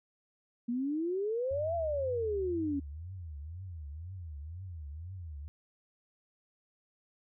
sine exponential two-way sweep, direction up then down, 231.7 to 688 to 272.6 Hz, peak -30 dBFS, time 0.68-2.8 s, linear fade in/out 10 ms, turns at 1.75 s
sine tone with vibrato, 82.41 Hz, E2, in tune, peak -40 dBFS, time 1.51-5.48 s, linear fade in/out 0 ms, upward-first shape triangle, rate 2 Hz, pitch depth 290 cents each way
effects none

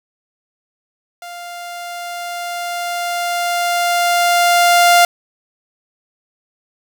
sawtooth tone with level ramp, 698.5 Hz, F5, in tune, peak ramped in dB -26 to -3 dBFS, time 1.22-5.05 s, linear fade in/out 2 ms, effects none

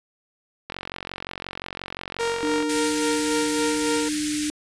click train, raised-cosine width 0.3 ms, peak -15 dBFS, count 89, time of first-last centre 0.7-2.626 s, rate 45.7 Hz
sawtooth tone with tremolo, 465.1 Hz, A#4, 4 cents flat, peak -18 dBFS, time 2.19-4.09 s, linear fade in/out 10 ms, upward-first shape sine, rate 3.6 Hz, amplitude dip 45%
sine tone, 300.4 Hz, D4, 39 cents sharp, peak -24 dBFS, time 2.43-4.5 s, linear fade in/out 0 ms
white band-stop noise, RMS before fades -28 dBFS, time 2.69-4.5 s, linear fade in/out 5 ms, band 210 to 1500 Hz, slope 48 dB/octave
effects resampled to 22050 Hz

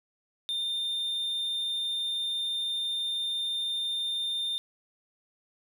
triangle tone, 3613 Hz, A7, 45 cents sharp, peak -27 dBFS, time 0.49-4.58 s, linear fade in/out 0 ms, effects none

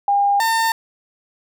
sine / 30% pulse tone pair in turn, 806 / 904.7 Hz, G5 / A5, +48 / +48 cents, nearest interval major second, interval 200 cents, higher second, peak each -13 dBFS, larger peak neither, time 0.08-0.4 / 0.4-0.72 s, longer neither, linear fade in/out 2 ms, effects none

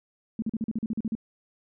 sine tone bursts, 222 Hz, A3, 16 cents sharp, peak -25 dBFS, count 11, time 0.39-1.152 s, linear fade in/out 2 ms, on 32 ms, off 41 ms, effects none

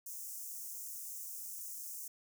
white high-pass noise, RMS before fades -45 dBFS, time 0.06-2.08 s, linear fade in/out 5 ms, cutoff 5900 Hz, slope 48 dB/octave, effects none

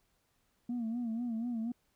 sine tone with vibrato, 233.1 Hz, A#3, in tune, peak -31 dBFS, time 0.69-1.72 s, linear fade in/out 5 ms, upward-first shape sine, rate 4.1 Hz, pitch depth 88 cents each way, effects tanh soft clip ceiling -31 dBFS + pink hiss -75 dBFS RMS until 1.95 s

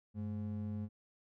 triangle ring-modulated tone, 155.56 Hz, D#3, in tune, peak -32 dBFS, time 0.14-0.89 s, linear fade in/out 50 ms, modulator 57.1 Hz, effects none

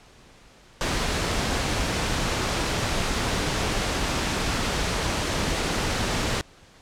pink noise, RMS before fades -25 dBFS, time 0.81-6.41 s, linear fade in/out 0 ms, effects pink hiss -52 dBFS RMS until 6.81 s + low-pass 7000 Hz 12 dB/octave

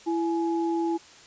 sine tone pair together, 334.1 / 842 Hz, E4 / G#5, +23 / +24 cents, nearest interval octave + major third, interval 1601 cents, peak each -24 / -31 dBFS, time 0.06-0.98 s, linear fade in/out 20 ms, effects white hiss -50 dBFS RMS until 1.26 s + resampled to 16000 Hz

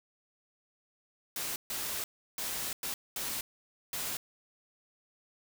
white noise bursts at uneven times, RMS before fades -36 dBFS, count 6, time 1.36-1.56 / 1.7-2.04 / 2.38-2.73 / 2.83-2.94 / 3.16-3.41 / 3.93-4.17 s, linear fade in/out 2 ms, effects none

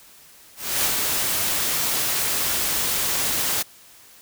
white noise with ADSR envelope, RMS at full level -20 dBFS, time 0.56-3.63 s, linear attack 290 ms, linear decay 31 ms, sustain -3 dB, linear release 13 ms, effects white hiss -49 dBFS RMS until 4.21 s

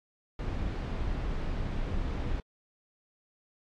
brown noise, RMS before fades -32 dBFS, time 0.39-2.4 s, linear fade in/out 2 ms, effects low-pass 4000 Hz 12 dB/octave + AAC 64 kbps

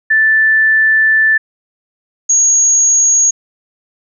sine tone pair in turn, 1760 / 6624 Hz, A6 / G#8, 0 / -5 cents, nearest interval octave + major seventh, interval 2295 cents, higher second, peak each -7 dBFS, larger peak neither, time 0.1-1.38 / 2.29-3.31 s, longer first, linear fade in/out 10 ms, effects none

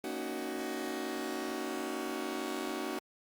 sawtooth chord, D# minor seventh, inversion second, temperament just, 233.3 / 280 / 311.1 / 373.4 Hz, A#3 / C#4 / D#4 / F#4, +2 / +18 / 0 / +16 cents, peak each -39 / -37 / -37 / -35 dBFS, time 0.04-2.99 s, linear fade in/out 2 ms, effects Opus 32 kbps

